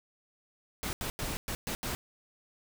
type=noise bursts at uneven times; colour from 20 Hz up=pink; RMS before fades=-35 dBFS; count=6; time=0.83-0.93 / 1.01-1.1 / 1.19-1.37 / 1.48-1.55 / 1.67-1.75 / 1.83-1.95 s; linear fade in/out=0 ms; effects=none